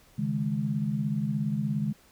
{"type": "chord", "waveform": "sine", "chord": "C# suspended second", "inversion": "none", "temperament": "equal with one note detuned", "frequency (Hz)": [138.59, 155.56, 208.5], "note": ["C#3", "D#3", "G#3"], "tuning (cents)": [0, 0, 7], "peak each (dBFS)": [-31, -31, -29], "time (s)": [0.18, 1.93], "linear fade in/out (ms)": 10, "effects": ["pink hiss -59 dBFS RMS until 2.11 s"]}